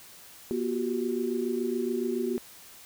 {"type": "tone cluster", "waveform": "sine", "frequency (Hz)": [240.7, 358.5, 385.6], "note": ["B3", "F4", "G4"], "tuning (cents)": [-44, 45, -28], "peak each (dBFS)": -31, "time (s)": [0.51, 2.38], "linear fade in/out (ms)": 0, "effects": ["white hiss -50 dBFS RMS until 2.85 s"]}